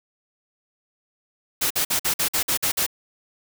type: noise bursts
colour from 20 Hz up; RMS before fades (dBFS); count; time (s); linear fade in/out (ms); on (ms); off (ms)
white; -22; 9; 1.61-2.865; 10; 95; 50
effects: none